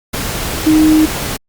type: tone in noise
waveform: sine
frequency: 311.1 Hz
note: D#4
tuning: in tune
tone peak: -6 dBFS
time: 0.66-1.06 s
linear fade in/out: 10 ms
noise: pink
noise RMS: -20 dBFS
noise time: 0.13-1.37 s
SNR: +11 dB
effects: Opus 48 kbps